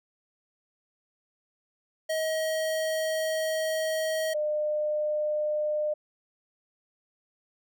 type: tone pair in turn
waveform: square / sine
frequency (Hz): 634 / 603.6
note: D#5 / D5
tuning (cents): +32 / +47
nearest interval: minor second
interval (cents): 85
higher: first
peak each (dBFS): -27 / -25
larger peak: second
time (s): 2.09-4.34 / 4.34-5.94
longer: first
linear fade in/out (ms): 10
effects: none